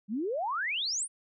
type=exponential sweep; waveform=sine; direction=up; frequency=190.6 to 9956 Hz; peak=-29 dBFS; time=0.08-1.08 s; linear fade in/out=50 ms; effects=none